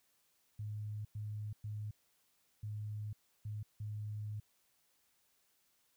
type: tone bursts at uneven times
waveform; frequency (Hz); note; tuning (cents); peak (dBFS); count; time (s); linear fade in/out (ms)
sine; 105.7; G#2; +31; -39; 6; 0.59-1.05 / 1.15-1.53 / 1.64-1.91 / 2.63-3.13 / 3.45-3.63 / 3.8-4.4; 5
effects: white hiss -75 dBFS RMS until 5.96 s